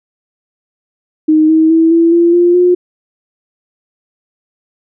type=tone with pitch steps; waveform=sine; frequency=311.1 / 318.4 / 325.8 / 333.4 / 341.2 / 349.2 / 357.4 Hz; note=D#4 / D#4 / E4 / E4 / F4 / F4 / F4; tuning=0 / +40 / -20 / +20 / -40 / 0 / +40 cents; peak=-5 dBFS; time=1.28-2.75 s; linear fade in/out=10 ms; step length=210 ms; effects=none